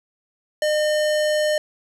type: tone with low-pass filter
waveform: square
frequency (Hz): 607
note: D#5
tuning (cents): -43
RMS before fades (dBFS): -20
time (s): 0.62-1.58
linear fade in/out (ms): 2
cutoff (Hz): 9500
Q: 0.74
effects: 9-bit